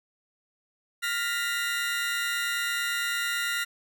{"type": "tone cluster", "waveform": "30% pulse", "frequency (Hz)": [1405, 1849, 1978], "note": ["F6", "A#6", "B6"], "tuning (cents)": [10, -15, 2], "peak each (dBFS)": [-27, -31, -29], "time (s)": [1.02, 3.65], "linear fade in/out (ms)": 20, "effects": []}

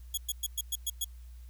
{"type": "tone bursts", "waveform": "10% pulse", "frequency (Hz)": 3344, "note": "G#7", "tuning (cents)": 11, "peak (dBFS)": -22, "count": 7, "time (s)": [0.14, 1.045], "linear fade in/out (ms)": 5, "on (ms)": 35, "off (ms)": 110, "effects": ["added 60 Hz sine -45 dBFS peak until 1.49 s", "white hiss -66 dBFS RMS until 1.49 s"]}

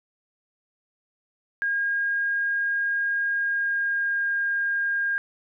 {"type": "tone with pitch glide", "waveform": "sine", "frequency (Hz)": [1624, 1614.6], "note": ["G#6", "G#6"], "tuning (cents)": [-39, -49], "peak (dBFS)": -22, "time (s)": [1.62, 5.18], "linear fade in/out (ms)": 0, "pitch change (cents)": -10, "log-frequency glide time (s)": [3.29, 4.32], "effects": []}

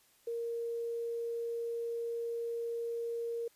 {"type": "tone with quantisation", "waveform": "sine", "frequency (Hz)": 466.2, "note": "A#4", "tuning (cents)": 0, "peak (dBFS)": -34, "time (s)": [0.27, 3.48], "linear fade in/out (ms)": 5, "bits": 10, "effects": ["white hiss -67 dBFS RMS until 3.55 s", "resampled to 32000 Hz"]}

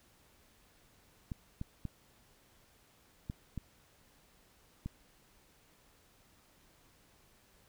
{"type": "clicks", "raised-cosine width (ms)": 5, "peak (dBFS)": -26, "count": 6, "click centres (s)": [1.318, 1.614, 1.853, 3.299, 3.577, 4.86], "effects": ["pink hiss -66 dBFS RMS until 7.68 s"]}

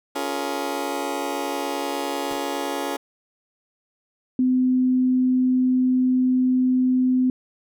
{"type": "chord", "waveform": "20% pulse", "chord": "Bb minor seventh", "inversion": "first", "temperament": "just", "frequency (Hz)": [279.7, 349.6, 419.5, 466.2], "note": ["Db4", "F4", "Ab4", "Bb4"], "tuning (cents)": [16, 2, 17, 0], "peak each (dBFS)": [-24, -26, -27, -28], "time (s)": [0.15, 2.97], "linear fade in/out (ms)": 10}
{"type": "noise with exponential decay", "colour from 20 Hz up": "pink", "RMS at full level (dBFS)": -34, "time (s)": [2.31, 2.42], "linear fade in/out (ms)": 1, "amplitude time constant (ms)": 23}
{"type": "tone", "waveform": "sine", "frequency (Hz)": 254.9, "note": "C4", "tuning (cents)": -45, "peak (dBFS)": -16, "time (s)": [4.39, 7.3], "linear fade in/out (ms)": 2}
{"effects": []}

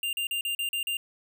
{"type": "tone bursts", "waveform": "square", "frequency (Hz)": 2794, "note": "F7", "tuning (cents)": 0, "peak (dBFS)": -28, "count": 7, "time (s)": [0.03, 0.97], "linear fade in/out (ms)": 2, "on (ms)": 100, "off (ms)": 40, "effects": []}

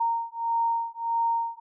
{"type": "beating tone pair", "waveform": "sine", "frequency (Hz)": [924, 925.6], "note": ["A#5", "A#5"], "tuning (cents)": [-16, -13], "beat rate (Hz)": 1.6, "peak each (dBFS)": -27, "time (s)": [0, 1.6], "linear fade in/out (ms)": 10, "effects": []}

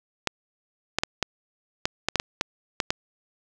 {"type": "clicks", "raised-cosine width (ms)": 0.2, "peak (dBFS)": -5, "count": 11, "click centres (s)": [0.273, 0.986, 1.035, 1.227, 1.855, 2.086, 2.157, 2.199, 2.411, 2.802, 2.905], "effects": []}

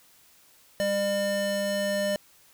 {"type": "tone pair together", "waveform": "square", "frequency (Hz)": [200.2, 600], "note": ["G3", "D5"], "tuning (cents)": [37, 37], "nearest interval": "octave + perfect fifth", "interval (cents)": 1900, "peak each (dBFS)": [-33, -26], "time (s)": [0.8, 2.16], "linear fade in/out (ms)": 0, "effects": ["white hiss -58 dBFS RMS until 2.53 s"]}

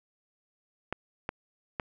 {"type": "clicks", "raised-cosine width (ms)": 0.5, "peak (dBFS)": -16, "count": 3, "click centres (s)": [0.926, 1.291, 1.798], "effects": []}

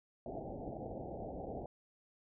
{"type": "low-pass noise", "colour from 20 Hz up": "white", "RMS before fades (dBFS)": -44, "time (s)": [0.26, 1.66], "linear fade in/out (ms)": 2, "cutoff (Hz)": 790, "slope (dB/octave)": 96, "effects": []}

